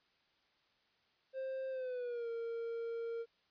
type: tone with pitch glide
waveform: triangle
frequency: 528 to 462.3 Hz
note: C5 to A#4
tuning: +16 to -14 cents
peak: -36 dBFS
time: 1.33-3.26 s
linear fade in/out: 50 ms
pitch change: -230 cents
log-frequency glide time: 1.7-2.29 s
effects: white hiss -74 dBFS RMS until 3.5 s + resampled to 11025 Hz